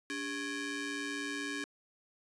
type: ring-modulated tone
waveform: sawtooth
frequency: 690 Hz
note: F5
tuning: 21 cents flat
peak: -29 dBFS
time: 0.1-1.64 s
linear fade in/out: 0 ms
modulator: 977 Hz
effects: resampled to 22050 Hz